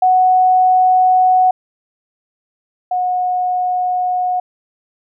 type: tone pair in turn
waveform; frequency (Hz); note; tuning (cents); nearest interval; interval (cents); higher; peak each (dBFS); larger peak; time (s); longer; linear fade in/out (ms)
sine; 740 / 728.5; F#5 / F#5; 0 / -27; unison; 27; first; -8 / -14; first; 0.02-1.51 / 2.91-4.4; neither; 5
effects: none

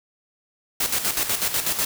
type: noise with tremolo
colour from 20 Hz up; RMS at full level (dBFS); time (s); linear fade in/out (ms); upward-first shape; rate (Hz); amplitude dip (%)
white; -22; 0.8-1.85; 5; square; 8.1; 60
effects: none

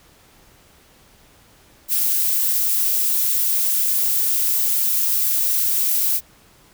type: noise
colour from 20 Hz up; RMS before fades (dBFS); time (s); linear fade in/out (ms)
violet; -19; 1.88-6.21; 50
effects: pink hiss -52 dBFS RMS until 6.73 s

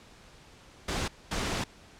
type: noise bursts at uneven times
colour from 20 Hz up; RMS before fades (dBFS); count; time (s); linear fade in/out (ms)
pink; -31; 2; 0.88-1.08 / 1.31-1.64; 5
effects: pink hiss -54 dBFS RMS until 1.99 s + low-pass 7000 Hz 12 dB/octave

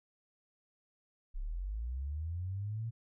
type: linear sweep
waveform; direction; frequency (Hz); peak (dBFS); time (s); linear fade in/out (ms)
sine; up; 30.87 to 116.54; -35; 1.34-2.91; 20
effects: none

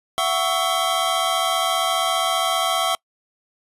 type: tone cluster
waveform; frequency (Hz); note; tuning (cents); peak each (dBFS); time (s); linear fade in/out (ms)
square; 673 / 748 / 1118 / 1315 / 3172; E5 / F#5 / C#6 / E6 / G7; +36 / +19 / +14 / -5 / +20; -26; 0.18-2.95; 0
effects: noise-tail reverb RT60 0.1 s tail -26 dB re dry + resampled to 32000 Hz

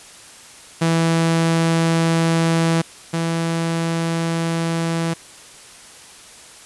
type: tone pair in turn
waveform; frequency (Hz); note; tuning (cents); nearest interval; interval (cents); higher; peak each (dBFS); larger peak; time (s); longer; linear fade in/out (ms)
sawtooth; 164.9 / 165.78; E3 / E3; +1 / +10; unison; 9; second; -11 / -15; first; 0.81-2.82 / 3.13-5.14; neither; 10
effects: white hiss -42 dBFS RMS until 6.65 s + resampled to 24000 Hz

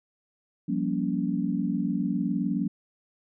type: chord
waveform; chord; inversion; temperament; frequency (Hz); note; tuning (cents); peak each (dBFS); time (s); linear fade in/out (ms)
sine; G half-diminished seventh; third; just; 176.4 / 196 / 235.2 / 282.2; F3 / G3 / Bb3 / Db4; +18 / 0 / +16 / +31; -30; 0.68-2.68; 10
effects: none

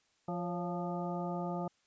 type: harmonic tone with a mistuned harmonic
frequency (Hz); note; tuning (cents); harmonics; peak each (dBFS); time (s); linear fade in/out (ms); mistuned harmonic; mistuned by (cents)
174.61; F3; 0; 1 / 2 / 3 / 4 / 5 / 7; -37 / -42 / -43 / -41 / -44 / -47; 0.28-1.68; 5; 3; +71
effects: white hiss -73 dBFS RMS until 1.86 s + resampled to 16000 Hz

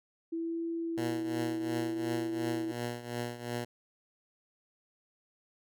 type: tone with vibrato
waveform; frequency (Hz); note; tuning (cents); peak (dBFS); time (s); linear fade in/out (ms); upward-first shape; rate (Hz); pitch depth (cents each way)
sine; 329.6; E4; 0; -32; 0.32-2.72; 10; sine; 0.67; 19
type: tone with tremolo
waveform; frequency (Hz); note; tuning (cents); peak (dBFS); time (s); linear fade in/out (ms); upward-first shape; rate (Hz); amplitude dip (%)
10% pulse; 120; B2; -49; -24; 0.97-3.65; 10; triangle; 2.8; 80
effects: none

